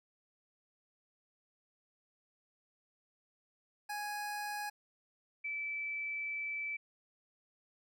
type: tone pair in turn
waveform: 25% pulse / sine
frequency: 830.6 / 2315 Hz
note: G#5 / D7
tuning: 0 / -25 cents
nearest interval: octave + tritone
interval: 1775 cents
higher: second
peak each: -34 / -36 dBFS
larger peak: first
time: 3.89-4.7 / 5.44-6.77 s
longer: second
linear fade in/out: 10 ms
effects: none